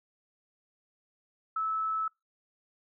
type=tone; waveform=sine; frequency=1305 Hz; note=E6; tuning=18 cents flat; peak=-28 dBFS; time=1.56-2.08 s; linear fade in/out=5 ms; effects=noise-tail reverb RT60 0.2 s tail -25 dB re dry